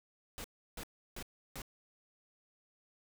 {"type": "noise bursts", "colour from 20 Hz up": "pink", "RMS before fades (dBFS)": -44, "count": 4, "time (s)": [0.38, 1.618], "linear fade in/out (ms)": 0, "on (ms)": 62, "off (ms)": 330, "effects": []}